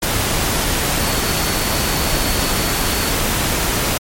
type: tone in noise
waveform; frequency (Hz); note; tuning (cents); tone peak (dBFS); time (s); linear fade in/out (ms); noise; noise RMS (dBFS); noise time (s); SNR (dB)
sine; 4435; C#8; 0; -29; 1-3.13; 10; pink; -18; 0.02-3.98; -14
effects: MP3 64 kbps